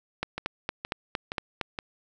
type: two click trains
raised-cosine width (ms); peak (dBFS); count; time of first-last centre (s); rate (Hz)
0.3; -16 / -12; 4 / 7; 0.38-1.788 / 0.23-1.612; 2.13 / 4.34
effects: none